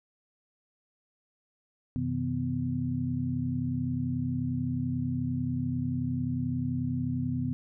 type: tone cluster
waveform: sine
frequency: 93.3 / 129.5 / 160.8 / 249.9 Hz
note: F#2 / C3 / E3 / B3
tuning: +15 / -17 / -43 / +21 cents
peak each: -37 / -32 / -36 / -31 dBFS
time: 1.96-7.53 s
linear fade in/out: 0 ms
effects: none